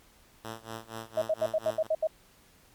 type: tone with tremolo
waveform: 5% pulse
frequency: 112.3 Hz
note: A2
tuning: 36 cents sharp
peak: -25 dBFS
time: 0.44-1.87 s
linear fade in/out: 5 ms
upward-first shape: sine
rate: 4.2 Hz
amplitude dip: 90%
type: tone bursts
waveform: sine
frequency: 633 Hz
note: D#5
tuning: 30 cents sharp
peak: -23 dBFS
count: 8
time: 1.17-2.072 s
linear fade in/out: 5 ms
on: 48 ms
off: 74 ms
effects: pink hiss -60 dBFS RMS until 2.74 s + MP3 96 kbps